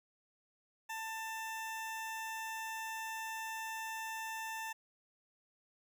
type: tone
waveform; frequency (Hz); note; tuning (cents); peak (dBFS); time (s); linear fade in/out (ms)
20% pulse; 890; A5; +20; -35; 0.89-4.73; 10
effects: none